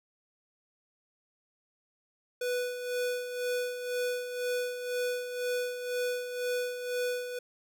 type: tone with tremolo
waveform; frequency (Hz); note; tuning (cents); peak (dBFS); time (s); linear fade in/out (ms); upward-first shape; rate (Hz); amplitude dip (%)
square; 493.9; B4; 0; -29; 2.41-7.39; 5; sine; 2; 60
effects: none